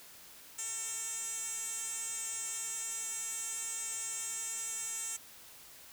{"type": "tone with band-pass filter", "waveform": "10% pulse", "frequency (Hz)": 450.3, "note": "A4", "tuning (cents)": 40, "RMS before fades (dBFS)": -39, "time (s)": [0.58, 5.17], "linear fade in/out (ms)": 10, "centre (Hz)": 8100, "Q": 7.4, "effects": ["white hiss -54 dBFS RMS until 5.92 s"]}